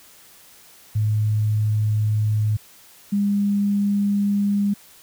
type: tone pair in turn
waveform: sine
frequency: 107 / 202.3 Hz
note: A2 / G#3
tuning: -48 / -45 cents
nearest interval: major seventh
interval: 1103 cents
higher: second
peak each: -17 dBFS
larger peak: neither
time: 0.95-2.57 / 3.12-4.74 s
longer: neither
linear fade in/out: 10 ms
effects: white hiss -49 dBFS RMS until 5.02 s